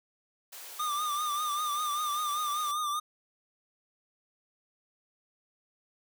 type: high-pass noise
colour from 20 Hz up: white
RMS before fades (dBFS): -45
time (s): 0.52-2.72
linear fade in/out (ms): 10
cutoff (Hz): 430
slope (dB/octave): 24
type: tone with vibrato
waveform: square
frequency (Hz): 1200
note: D6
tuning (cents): +37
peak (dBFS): -30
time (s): 0.79-3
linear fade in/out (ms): 10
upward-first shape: triangle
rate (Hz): 5.1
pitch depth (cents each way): 68
effects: none